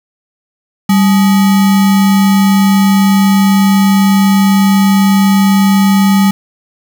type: tone with sample-and-hold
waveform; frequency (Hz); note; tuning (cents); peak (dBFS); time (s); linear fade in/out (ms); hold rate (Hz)
sine; 196; G3; 0; -5; 0.89-6.31; 5; 1050
effects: none